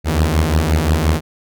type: beating tone pair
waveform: sawtooth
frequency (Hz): 75.5 / 81.2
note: D2 / E2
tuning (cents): +48 / -26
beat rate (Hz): 5.7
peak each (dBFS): -12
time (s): 0.04-1.21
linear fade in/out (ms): 50
effects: none